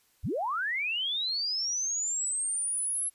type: linear sweep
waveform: sine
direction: up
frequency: 31.2 to 11110 Hz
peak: -28 dBFS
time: 0.23-3.1 s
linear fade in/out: 20 ms
effects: white hiss -67 dBFS RMS until 3.14 s + resampled to 32000 Hz